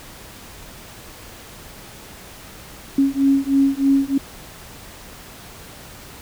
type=beating tone pair; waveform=sine; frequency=272.9 / 276.1 Hz; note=C#4 / C#4; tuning=-27 / -7 cents; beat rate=3.2 Hz; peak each=-17 dBFS; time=2.98-4.18 s; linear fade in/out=5 ms; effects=pink hiss -40 dBFS RMS until 6.21 s